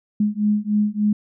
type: beating tone pair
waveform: sine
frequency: 207.7 / 211.1 Hz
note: G#3 / G#3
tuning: 0 / +29 cents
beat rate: 3.4 Hz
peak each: -20 dBFS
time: 0.2-1.13 s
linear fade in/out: 5 ms
effects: none